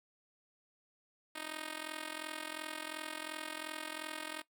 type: tone with amplitude modulation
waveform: 5% pulse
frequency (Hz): 311.1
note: D#4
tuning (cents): 0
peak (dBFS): -26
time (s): 1.35-4.42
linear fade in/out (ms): 10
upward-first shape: sine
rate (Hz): 42.8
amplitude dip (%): 85
effects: noise-tail reverb RT60 0.1 s tail -17 dB re dry